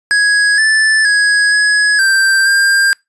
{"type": "tone with pitch steps", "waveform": "square", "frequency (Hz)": [1664, 1753, 1664, 1678, 1571, 1597], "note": ["G#6", "A6", "G#6", "G#6", "G6", "G6"], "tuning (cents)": [3, -7, 3, 17, 3, 32], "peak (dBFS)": -9, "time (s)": [0.11, 2.93], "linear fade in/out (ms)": 0, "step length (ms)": 470, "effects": ["noise-tail reverb RT60 0.2 s tail -26 dB re dry", "resampled to 24000 Hz"]}